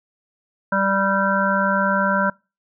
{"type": "harmonic tone with a mistuned harmonic", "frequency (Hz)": 196, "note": "G3", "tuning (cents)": 0, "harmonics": [1, 3, 5, 7, 8], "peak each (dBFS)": [-23, -23, -23, -23, -23], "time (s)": [0.72, 2.3], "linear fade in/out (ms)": 5, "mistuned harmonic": 8, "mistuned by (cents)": -20, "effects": ["noise-tail reverb RT60 0.3 s tail -26 dB re dry"]}